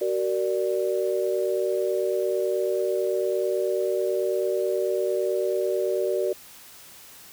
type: chord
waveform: sine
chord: Gb augmented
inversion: none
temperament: equal with one note detuned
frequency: 377.1 / 466.2 / 587.3 Hz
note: Gb4 / Bb4 / D5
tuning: +33 / 0 / 0 cents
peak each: -25 / -28 / -27 dBFS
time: 0.01-6.33 s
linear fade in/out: 5 ms
effects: white hiss -47 dBFS RMS until 7.32 s